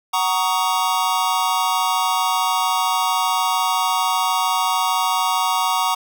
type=chord; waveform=square; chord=D# minor seventh; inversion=first; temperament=just; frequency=746.7 / 933.4 / 1120.1 / 1244.5 Hz; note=F#5 / A#5 / C#6 / D#6; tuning=+16 / +2 / +18 / 0 cents; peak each=-25 / -22 / -23 / -27 dBFS; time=0.13-5.95 s; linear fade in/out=10 ms; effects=none